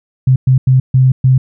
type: tone bursts at uneven times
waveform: sine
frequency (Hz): 130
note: C3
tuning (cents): -11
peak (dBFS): -5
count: 5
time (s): 0.27-0.36 / 0.47-0.58 / 0.67-0.8 / 0.94-1.12 / 1.24-1.38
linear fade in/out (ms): 5
effects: none